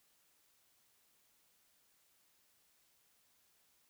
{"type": "silence", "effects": ["white hiss -73 dBFS RMS until 3.89 s"]}